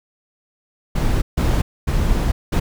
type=noise bursts at uneven times; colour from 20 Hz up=brown; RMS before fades=-17 dBFS; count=4; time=0.95-1.22 / 1.37-1.62 / 1.87-2.32 / 2.52-2.6 s; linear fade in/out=10 ms; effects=none